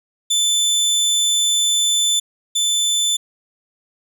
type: tone pair in turn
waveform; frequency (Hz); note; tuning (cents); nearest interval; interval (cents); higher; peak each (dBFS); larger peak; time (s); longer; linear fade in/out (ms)
25% pulse; 3520 / 3520; A7 / A7; 0 / 0; unison; 0; neither; -11 / -12; first; 0.3-2.2 / 2.55-3.17; first; 10
effects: none